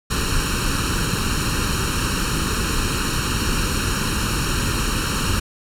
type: noise with comb filter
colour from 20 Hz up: pink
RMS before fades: -21 dBFS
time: 0.1-5.4 s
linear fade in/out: 10 ms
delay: 0.72 ms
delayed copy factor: +0.85
effects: low-pass 11000 Hz 12 dB/octave